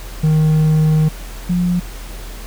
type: tone pair in turn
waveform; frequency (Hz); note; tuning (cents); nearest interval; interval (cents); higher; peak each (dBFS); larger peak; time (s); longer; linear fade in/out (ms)
triangle / sine; 155.7 / 177.28; D#3 / F3; +2 / +26; major second; 224; second; -8 / -13; first; 0.23-1.09 / 1.49-1.8; first; 10
effects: added 41 Hz sine -28 dBFS peak until 2.46 s + pink hiss -36 dBFS RMS until 2.46 s